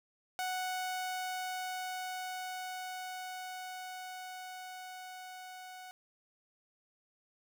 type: tone with level ramp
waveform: sawtooth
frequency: 740 Hz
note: F#5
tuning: in tune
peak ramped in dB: -30 to -43 dBFS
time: 0.39-5.91 s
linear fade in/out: 0 ms
effects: none